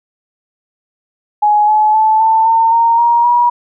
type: tone with pitch steps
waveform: sine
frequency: 838 / 854.6 / 871.6 / 888.9 / 906.5 / 924.5 / 942.8 / 961.5 Hz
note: G#5 / G#5 / A5 / A5 / A#5 / A#5 / A#5 / B5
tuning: +15 / +49 / -17 / +17 / -49 / -15 / +19 / -47 cents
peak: -7 dBFS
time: 1.42-3.5 s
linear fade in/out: 10 ms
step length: 260 ms
effects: none